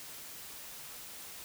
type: silence
effects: white hiss -47 dBFS RMS until 1.44 s